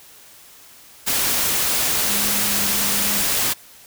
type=tone in noise; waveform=sine; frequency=203.4 Hz; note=G#3; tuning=36 cents flat; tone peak=-31 dBFS; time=2.08-3.23 s; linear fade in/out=20 ms; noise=white; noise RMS=-20 dBFS; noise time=1.06-3.54 s; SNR=-14 dB; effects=white hiss -46 dBFS RMS until 3.86 s